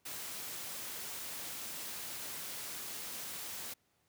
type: noise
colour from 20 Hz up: white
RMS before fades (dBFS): -43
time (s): 0.05-3.74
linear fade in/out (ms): 10
effects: pink hiss -75 dBFS RMS until 4.08 s + high-pass 80 Hz 12 dB/octave